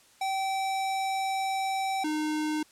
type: tone pair in turn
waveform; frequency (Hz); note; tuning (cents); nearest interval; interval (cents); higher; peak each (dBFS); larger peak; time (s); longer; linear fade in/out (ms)
square; 772 / 306.4; G5 / D#4; -27 / -27; octave + major third; 1600; first; -28; neither; 0.21-2.04 / 2.04-2.63; first; 5
effects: white hiss -59 dBFS RMS until 2.71 s + low-pass 10000 Hz 12 dB/octave